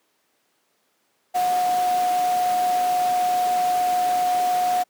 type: tone in noise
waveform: sine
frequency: 725 Hz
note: F#5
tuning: 35 cents flat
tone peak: -18 dBFS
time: 1.34-4.84 s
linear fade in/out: 20 ms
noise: pink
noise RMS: -32 dBFS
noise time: 1.34-4.84 s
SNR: +11 dB
effects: pink hiss -67 dBFS RMS until 4.89 s + high-pass 300 Hz 12 dB/octave